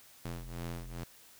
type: ring-modulated tone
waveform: sawtooth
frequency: 85 Hz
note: F2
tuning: 46 cents flat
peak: -32 dBFS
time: 0.25-1.04 s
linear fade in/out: 5 ms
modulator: 43.7 Hz
effects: white hiss -58 dBFS RMS until 1.39 s